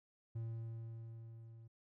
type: tone with level ramp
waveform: triangle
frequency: 114 Hz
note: A#2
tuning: 38 cents flat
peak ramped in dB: -37 to -52 dBFS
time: 0.35-1.68 s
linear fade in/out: 10 ms
effects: none